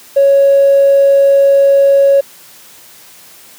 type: tone with tanh clipping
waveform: triangle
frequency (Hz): 554.4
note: C#5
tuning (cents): 0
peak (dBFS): -4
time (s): 0.16-2.21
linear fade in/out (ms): 10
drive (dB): 1
effects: white hiss -39 dBFS RMS until 3.58 s + high-pass 100 Hz 12 dB/octave